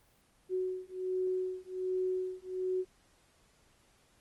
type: beating tone pair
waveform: sine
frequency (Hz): 370 / 371.3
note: F#4 / F#4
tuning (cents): 0 / +6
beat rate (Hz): 1.3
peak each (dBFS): -35 / -35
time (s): 0.49-2.85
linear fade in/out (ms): 50
effects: pink hiss -67 dBFS RMS until 4.2 s + Opus 24 kbps